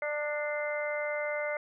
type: harmonic tone with a mistuned harmonic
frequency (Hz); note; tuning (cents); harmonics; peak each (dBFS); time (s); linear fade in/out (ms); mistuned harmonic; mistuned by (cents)
297.1; D4; +20; 2 / 3 / 4 / 5 / 6 / 7; -32 / -44 / -44 / -40 / -47 / -36; 0.02-1.57; 2; 5; -24
effects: none